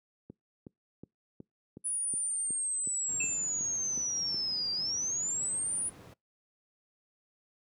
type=click train; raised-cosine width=3 ms; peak=-30 dBFS; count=12; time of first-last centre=0.3-4.344 s; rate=2.72 Hz
type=linear two-way sweep; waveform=sine; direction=down then up; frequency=9850 to 4699 to 9850 Hz; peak=-30 dBFS; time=1.84-5.9 s; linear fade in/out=20 ms; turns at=4.72 s
type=noise; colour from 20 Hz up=brown; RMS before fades=-44 dBFS; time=3.08-6.14 s; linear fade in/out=10 ms
type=tone with exponential decay; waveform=sine; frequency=2637 Hz; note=E7; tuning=in tune; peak=-29 dBFS; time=3.2-3.48 s; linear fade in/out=5 ms; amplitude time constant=60 ms
effects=noise-tail reverb RT60 0.2 s tail -26 dB re dry + high-pass 150 Hz 12 dB/octave